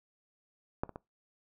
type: clicks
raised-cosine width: 1 ms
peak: -17 / -30 / -27 dBFS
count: 3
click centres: 0.835 / 0.893 / 0.959 s
effects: noise-tail reverb RT60 0.2 s tail -22 dB re dry

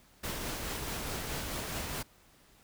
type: noise with tremolo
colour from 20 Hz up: pink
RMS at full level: -36 dBFS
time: 0.23-2.03 s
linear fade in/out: 10 ms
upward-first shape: triangle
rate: 4.7 Hz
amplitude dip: 30%
effects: pink hiss -62 dBFS RMS until 2.63 s

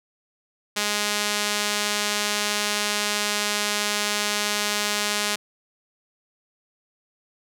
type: tone with band-pass filter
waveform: sawtooth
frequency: 207.7 Hz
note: G#3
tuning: in tune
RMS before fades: -25 dBFS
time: 0.76-5.36 s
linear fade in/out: 10 ms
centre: 5300 Hz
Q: 0.58
effects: none

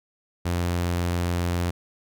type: tone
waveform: sawtooth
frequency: 87.31 Hz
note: F2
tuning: in tune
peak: -19 dBFS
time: 0.45-1.71 s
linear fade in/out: 10 ms
effects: none

